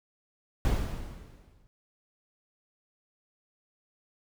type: noise with exponential decay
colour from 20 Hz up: brown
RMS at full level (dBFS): -24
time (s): 0.65-1.67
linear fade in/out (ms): 0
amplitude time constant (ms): 220
effects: none